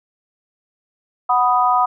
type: chord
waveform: sine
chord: B major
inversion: second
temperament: equal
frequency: 740 / 987.8 / 1244.5 Hz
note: F#5 / B5 / D#6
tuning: 0 / 0 / 0 cents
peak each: -17 dBFS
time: 1.29-1.86 s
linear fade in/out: 10 ms
effects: none